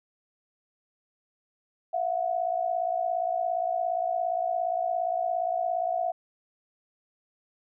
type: tone pair together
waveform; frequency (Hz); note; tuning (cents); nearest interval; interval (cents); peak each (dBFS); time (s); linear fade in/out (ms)
sine; 670.7 / 728; E5 / F#5; +30 / -28; minor second; 142; -28; 1.93-6.12; 10
effects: none